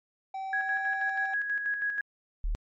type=tone with pitch glide; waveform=triangle; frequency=770 to 774.9 Hz; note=G5 to G5; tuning=-31 to -20 cents; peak=-31 dBFS; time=0.34-1.34 s; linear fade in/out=5 ms; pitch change=+11 cents; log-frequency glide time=0.68-0.78 s
type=tone with tremolo; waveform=sine; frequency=1661.2 Hz; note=G#6; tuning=in tune; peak=-26 dBFS; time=0.53-2.01 s; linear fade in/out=2 ms; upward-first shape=square; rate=6.2 Hz; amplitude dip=45%
type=tone; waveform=sine; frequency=38.17 Hz; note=D#1; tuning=32 cents flat; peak=-26 dBFS; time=2.44-2.55 s; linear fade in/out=0 ms
effects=MP3 32 kbps